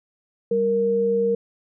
sine tone pair together, 196 / 465.8 Hz, G3 / A#4, 0 / -1 cents, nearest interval octave + minor third, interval 1499 cents, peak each -27 / -18 dBFS, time 0.51-1.35 s, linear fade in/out 5 ms, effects none

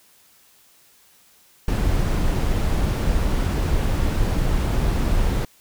brown noise, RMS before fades -20 dBFS, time 1.68-5.45 s, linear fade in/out 2 ms, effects white hiss -55 dBFS RMS until 5.6 s

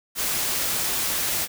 white noise, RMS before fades -25 dBFS, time 0.15-1.48 s, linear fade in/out 50 ms, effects none

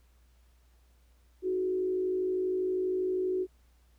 sine tone with frequency modulation, 370 Hz, F#4, in tune, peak -27 dBFS, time 1.42-3.47 s, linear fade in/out 50 ms, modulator 52.5 Hz, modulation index 0.46, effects added 60 Hz sine -60 dBFS peak until 3.98 s + pink hiss -71 dBFS RMS until 3.98 s

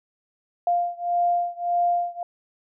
sine beating tone pair, 698.5 / 700.2 Hz, F5 / F5, 0 / +4 cents, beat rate 1.7 Hz, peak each -23 / -24 dBFS, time 0.67-2.23 s, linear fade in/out 2 ms, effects none

